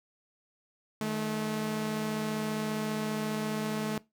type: tone pair together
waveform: sawtooth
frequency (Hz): 155.56 / 215.9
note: D#3 / A3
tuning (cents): 0 / -33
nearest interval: tritone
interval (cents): 567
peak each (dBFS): -34 / -27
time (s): 1.01-3.98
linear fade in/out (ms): 2
effects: noise-tail reverb RT60 0.2 s tail -20 dB re dry